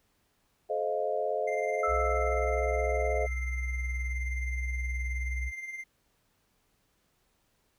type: chord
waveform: sine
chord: F dominant seventh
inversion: first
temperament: equal with one note detuned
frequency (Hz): 430.7 / 523.3 / 622.3 / 698.5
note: A4 / C5 / Eb5 / F5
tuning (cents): -37 / 0 / 0 / 0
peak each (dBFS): -33 / -34 / -32 / -34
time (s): 0.69-3.27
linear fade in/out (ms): 20
type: tone with tremolo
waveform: triangle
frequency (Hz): 2093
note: C7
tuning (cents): 0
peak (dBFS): -33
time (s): 1.47-5.84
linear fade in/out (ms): 10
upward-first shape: sine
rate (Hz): 19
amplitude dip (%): 55
type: tone with exponential decay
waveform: sine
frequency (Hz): 1318.5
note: E6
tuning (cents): 0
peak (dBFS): -27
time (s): 1.83-4.13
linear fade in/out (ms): 5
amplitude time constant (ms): 500
type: tone with pitch glide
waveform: sine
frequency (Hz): 62.4 to 63.05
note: B1 to B1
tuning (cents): +19 to +36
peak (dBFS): -30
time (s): 1.87-5.52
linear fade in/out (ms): 50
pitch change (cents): +17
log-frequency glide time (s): 2.5-3.37
effects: pink hiss -72 dBFS RMS until 7.78 s